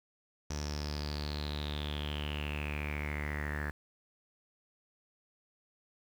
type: tone with low-pass filter sweep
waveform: sawtooth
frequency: 74 Hz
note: D2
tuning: 14 cents sharp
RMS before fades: -37 dBFS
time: 0.5-3.71 s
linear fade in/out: 5 ms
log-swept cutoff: 5900 to 1700 Hz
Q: 9.3
effects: 9-bit